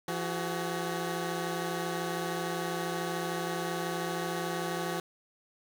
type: tone cluster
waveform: 15% pulse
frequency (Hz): 170.8 / 374.6 / 420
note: F3 / F#4 / G#4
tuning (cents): -38 / +21 / +19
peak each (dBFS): -28 / -29 / -35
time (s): 0.08-5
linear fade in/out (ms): 2
effects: none